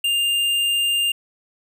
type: tone with hard clipping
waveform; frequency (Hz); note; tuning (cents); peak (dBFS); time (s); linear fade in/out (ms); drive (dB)
sine; 2803; F7; +6; -19; 0.04-1.12; 5; 10
effects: none